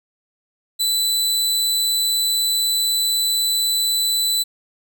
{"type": "tone", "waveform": "sawtooth", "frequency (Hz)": 3992, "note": "B7", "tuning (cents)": 18, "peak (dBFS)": -14, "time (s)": [0.79, 4.44], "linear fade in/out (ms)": 20, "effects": []}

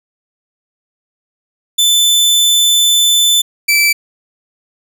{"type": "tone pair in turn", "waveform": "sawtooth", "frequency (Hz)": [3520, 2322], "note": ["A7", "D7"], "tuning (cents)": [0, -20], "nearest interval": "perfect fifth", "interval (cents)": 720, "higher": "first", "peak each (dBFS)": -5, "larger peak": "neither", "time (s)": [[1.78, 3.42], [3.68, 3.93]], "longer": "first", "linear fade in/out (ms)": 10, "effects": []}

